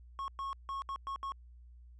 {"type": "tone bursts at uneven times", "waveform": "triangle", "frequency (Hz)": 1094, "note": "C#6", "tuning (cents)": -23, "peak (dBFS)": -34, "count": 6, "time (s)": [[0.19, 0.28], [0.39, 0.53], [0.69, 0.82], [0.89, 0.96], [1.07, 1.16], [1.23, 1.32]], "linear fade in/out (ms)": 0, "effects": ["added 60 Hz sine -52 dBFS peak until 1.99 s", "resampled to 22050 Hz"]}